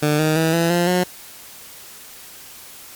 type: tone with pitch steps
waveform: 15% pulse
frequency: 150 / 155.65 / 161.51 / 167.59 / 173.9 / 180.45 Hz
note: D3 / D#3 / E3 / E3 / F3 / F#3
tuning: +37 / +1 / -35 / +29 / -7 / -43 cents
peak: -9 dBFS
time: 0.02-1.04 s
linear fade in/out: 10 ms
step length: 170 ms
effects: white hiss -40 dBFS RMS until 2.95 s + MP3 96 kbps